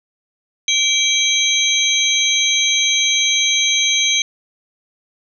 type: tone cluster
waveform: sine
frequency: 2320 / 3239 / 3914 / 6240 Hz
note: D7 / G#7 / B7 / G8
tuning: -22 / -44 / -16 / -9 cents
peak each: -19 dBFS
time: 0.68-4.22 s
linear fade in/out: 2 ms
effects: none